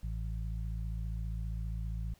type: harmonic tone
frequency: 55 Hz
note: A1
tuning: in tune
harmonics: 1 / 2 / 3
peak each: -35 / -41 / -45 dBFS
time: 0.03-2.14 s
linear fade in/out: 5 ms
effects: pink hiss -66 dBFS RMS until 2.19 s

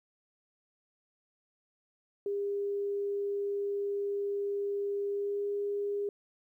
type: tone with pitch glide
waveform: sine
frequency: 403 to 406.3 Hz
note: G4 to G#4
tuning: +48 to -38 cents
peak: -30 dBFS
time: 2.26-6.09 s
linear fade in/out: 2 ms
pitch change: +14 cents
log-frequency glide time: 5.1-5.46 s
effects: 12-bit

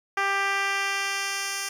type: tone with band-pass filter sweep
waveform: 10% pulse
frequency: 394.8 Hz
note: G4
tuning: 12 cents sharp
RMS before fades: -27 dBFS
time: 0.17-1.69 s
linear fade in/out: 5 ms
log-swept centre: 1400 to 7000 Hz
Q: 0.74
effects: 9-bit

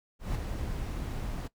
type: noise with ADSR envelope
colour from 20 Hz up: brown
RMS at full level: -30 dBFS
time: 0.19-1.48 s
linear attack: 160 ms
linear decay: 8 ms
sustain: -5 dB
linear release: 11 ms
effects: noise-tail reverb RT60 0.1 s tail -18 dB re dry

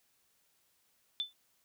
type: tone with exponential decay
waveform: sine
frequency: 3520 Hz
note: A7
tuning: in tune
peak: -28 dBFS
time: 1.2-1.33 s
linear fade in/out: 0 ms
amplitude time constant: 28 ms
effects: white hiss -73 dBFS RMS until 1.64 s

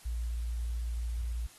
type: tone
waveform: sine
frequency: 58.27 Hz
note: A#1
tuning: in tune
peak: -31 dBFS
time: 0.05-1.47 s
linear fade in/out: 10 ms
effects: white hiss -56 dBFS RMS until 1.58 s + AAC 32 kbps

